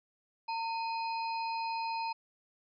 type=harmonic tone with a mistuned harmonic; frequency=833 Hz; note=G#5; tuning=5 cents sharp; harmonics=1 / 3 / 5 / 6; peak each=-33 / -43 / -47 / -49 dBFS; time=0.48-2.13 s; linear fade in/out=10 ms; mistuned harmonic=1; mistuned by=+150 cents; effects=none